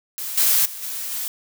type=noise with level steps; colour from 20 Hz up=blue; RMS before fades=-29 / -17 / -34 / -29 / -27 dBFS; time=0.18-1.28 s; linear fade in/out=0 ms; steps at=0.37 / 0.65 / 0.82 / 1.11 s; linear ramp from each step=10 ms; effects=none